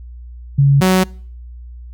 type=tone pair in turn; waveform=sine / sawtooth; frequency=139.6 / 186.34 Hz; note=C#3 / F#3; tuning=+13 / +13 cents; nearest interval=perfect fourth; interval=500 cents; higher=second; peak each=-7 / -6 dBFS; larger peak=second; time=0.58-0.81 / 0.81-1.04 s; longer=neither; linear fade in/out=10 ms; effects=noise-tail reverb RT60 0.5 s tail -25 dB re dry + added 60 Hz sine -31 dBFS peak until 1.93 s